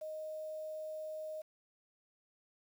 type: tone with quantisation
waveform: sine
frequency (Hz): 622.3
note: D#5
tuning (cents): 0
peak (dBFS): -40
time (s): 0.01-1.42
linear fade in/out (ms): 10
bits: 10
effects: none